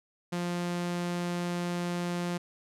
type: tone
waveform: sawtooth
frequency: 175.1 Hz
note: F3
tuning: 5 cents sharp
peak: -26 dBFS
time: 0.32-2.38 s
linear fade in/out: 10 ms
effects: low-pass 10000 Hz 12 dB/octave